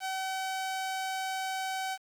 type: tone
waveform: sawtooth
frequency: 761 Hz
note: F#5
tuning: 48 cents sharp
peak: -28 dBFS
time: 0-1.98 s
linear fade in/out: 50 ms
effects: low-pass 11000 Hz 12 dB/octave + 9-bit